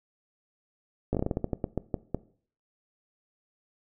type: slowing click train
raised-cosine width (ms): 2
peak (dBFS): -14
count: 14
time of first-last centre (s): 1.13-2.146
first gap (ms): 17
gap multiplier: 1.23
effects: noise-tail reverb RT60 0.5 s tail -19 dB re dry